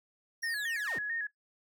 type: linear sweep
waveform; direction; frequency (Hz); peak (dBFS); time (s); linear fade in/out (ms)
sawtooth; down; 5710 to 41.2; -37; 0.42-0.99; 10
type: tone with vibrato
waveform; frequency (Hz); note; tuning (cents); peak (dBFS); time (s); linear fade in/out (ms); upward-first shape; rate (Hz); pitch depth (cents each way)
sine; 1760; A6; 0; -32; 0.43-1.27; 5; square; 4.5; 77
effects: noise-tail reverb RT60 0.1 s tail -18 dB re dry